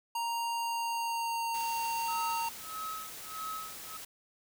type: tone with pitch glide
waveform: square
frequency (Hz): 932.3 to 921.1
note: A#5 to A#5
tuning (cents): 0 to -21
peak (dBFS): -32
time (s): 0.15-2.49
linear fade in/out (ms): 5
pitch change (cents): -21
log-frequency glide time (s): 0.52-1.56
type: noise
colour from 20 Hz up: white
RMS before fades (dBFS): -45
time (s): 1.54-4.05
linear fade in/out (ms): 5
type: tone with tremolo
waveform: triangle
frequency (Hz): 1284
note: E6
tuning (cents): -46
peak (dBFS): -34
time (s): 2.08-3.97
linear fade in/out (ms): 5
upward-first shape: sine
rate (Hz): 1.6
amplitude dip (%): 100
effects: none